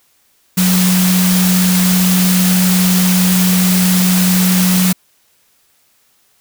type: tone in noise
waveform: sine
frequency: 183.3 Hz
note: F#3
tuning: 16 cents flat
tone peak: -10 dBFS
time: 0.57-4.93 s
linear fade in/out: 10 ms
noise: white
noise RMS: -17 dBFS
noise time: 0.57-4.93 s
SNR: +4 dB
effects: white hiss -56 dBFS RMS until 6.4 s